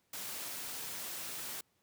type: noise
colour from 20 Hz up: white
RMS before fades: -42 dBFS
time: 0.13-1.61 s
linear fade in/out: 5 ms
effects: pink hiss -75 dBFS RMS until 1.82 s + high-pass 100 Hz 12 dB/octave